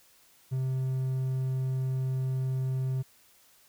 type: tone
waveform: triangle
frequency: 130.81 Hz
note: C3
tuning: in tune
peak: -25 dBFS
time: 0.51-3.03 s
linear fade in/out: 20 ms
effects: white hiss -61 dBFS RMS until 3.68 s